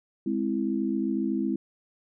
sine chord, Ab augmented, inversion none, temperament equal, 207.7 / 261.6 / 329.6 Hz, Ab3 / C4 / E4, 0 / 0 / 0 cents, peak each -29 dBFS, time 0.26-1.56 s, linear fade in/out 5 ms, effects none

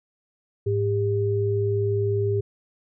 sine tone pair together, 105.7 / 400 Hz, G#2 / G4, +31 / +35 cents, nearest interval octave + major seventh, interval 2304 cents, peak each -23 dBFS, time 0.66-2.41 s, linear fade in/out 10 ms, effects none

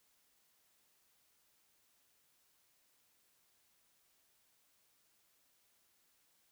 silence, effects white hiss -74 dBFS RMS until 6.51 s

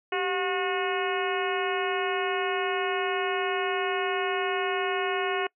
harmonic tone with a mistuned harmonic, 362.8 Hz, F#4, 34 cents flat, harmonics 1 / 2 / 3 / 4 / 5 / 6 / 7 / 8, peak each -29 / -32 / -34 / -35 / -36 / -37 / -37 / -38 dBFS, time 0.12-5.47 s, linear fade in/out 5 ms, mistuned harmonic 1, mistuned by +120 cents, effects noise-tail reverb RT60 0.1 s tail -25 dB re dry

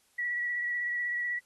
sine tone with vibrato, 1936 Hz, B6, 35 cents flat, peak -29 dBFS, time 0.18-1.39 s, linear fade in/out 10 ms, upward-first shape sine, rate 16 Hz, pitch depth 20 cents each way, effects white hiss -68 dBFS RMS until 1.45 s + AAC 32 kbps

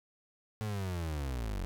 35% pulse linear sweep, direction down, 110 to 42.89 Hz, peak -32 dBFS, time 0.61-1.65 s, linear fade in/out 0 ms, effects none

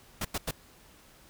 pink noise bursts, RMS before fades -32 dBFS, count 3, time 0.21-0.511 s, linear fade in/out 5 ms, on 39 ms, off 92 ms, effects pink hiss -57 dBFS RMS until 1.29 s

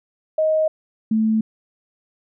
sine tone pair in turn, 627 / 219.6 Hz, D#5 / A3, +13 / -3 cents, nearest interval octave + tritone, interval 1816 cents, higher first, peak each -15 dBFS, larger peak neither, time 0.38-0.68 / 1.11-1.41 s, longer neither, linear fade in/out 5 ms, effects none

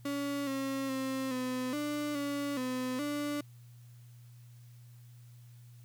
35% pulse tone with pitch steps, 282.7 / 270.5 / 264.9 / 254.2 / 295.1 / 284.6 / 254.5 / 291.8 Hz, C#4 / C#4 / C4 / C4 / D4 / C#4 / C4 / D4, +34 / -42 / +22 / -50 / +8 / +46 / -48 / -11 cents, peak -31 dBFS, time 0.05-3.41 s, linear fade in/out 5 ms, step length 420 ms, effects added 120 Hz sine -51 dBFS peak until 5.84 s + white hiss -67 dBFS RMS until 5.84 s

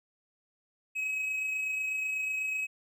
triangle tone with amplitude modulation, 2551 Hz, D#7, 43 cents sharp, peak -27 dBFS, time 0.95-2.67 s, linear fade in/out 20 ms, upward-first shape sine, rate 28.1 Hz, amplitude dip 30%, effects none

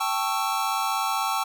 square chord, A dominant seventh, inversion third, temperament equal with one note detuned, 784 / 880 / 1108.7 / 1328.4 Hz, G5 / A5 / C#6 / E6, 0 / 0 / 0 / +13 cents, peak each -30 dBFS, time 0-1.44 s, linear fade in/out 10 ms, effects none

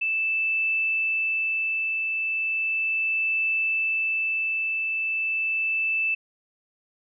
sine tone with tremolo, 2639 Hz, E7, 1 cent sharp, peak -21 dBFS, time 0.01-6.15 s, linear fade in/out 10 ms, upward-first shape triangle, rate 0.36 Hz, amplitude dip 30%, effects none

